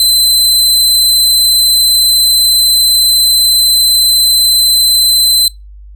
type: tone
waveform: sawtooth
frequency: 4057 Hz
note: B7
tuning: 46 cents sharp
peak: -3 dBFS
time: 0-5.48 s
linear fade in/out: 2 ms
effects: noise-tail reverb RT60 0.2 s tail -23 dB re dry + added 50 Hz sine -30 dBFS peak until 5.95 s